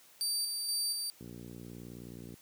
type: tone with tremolo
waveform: 25% pulse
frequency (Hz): 4646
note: D8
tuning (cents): -20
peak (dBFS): -26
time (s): 0.21-1.1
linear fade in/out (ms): 0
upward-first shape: square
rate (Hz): 2.1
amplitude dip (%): 35
type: click train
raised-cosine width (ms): 3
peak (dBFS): -33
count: 68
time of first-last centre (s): 1.21-2.34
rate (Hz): 59.3
effects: white hiss -60 dBFS RMS until 2.41 s + high-pass 100 Hz 12 dB/octave